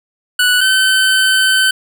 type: tone pair in turn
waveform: 25% pulse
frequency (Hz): 1480 / 1531.3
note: F#6 / G6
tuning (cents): 0 / -41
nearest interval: minor second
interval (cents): 59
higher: second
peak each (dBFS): -6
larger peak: neither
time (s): 0.39-0.61 / 0.61-1.71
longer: second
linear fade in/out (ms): 5
effects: none